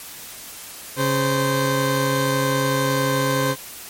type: tone pair together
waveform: 20% pulse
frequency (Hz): 137.47 / 519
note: C#3 / C5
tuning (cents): -14 / -14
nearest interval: octave + major seventh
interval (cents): 2300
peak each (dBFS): -16 / -16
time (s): 0.96-3.56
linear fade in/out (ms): 50
effects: white hiss -37 dBFS RMS until 3.89 s + MP3 64 kbps